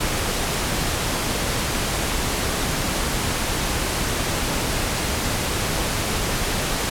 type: noise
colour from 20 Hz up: pink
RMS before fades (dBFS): -23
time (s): 0-6.9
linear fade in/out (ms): 10
effects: low-pass 12000 Hz 12 dB/octave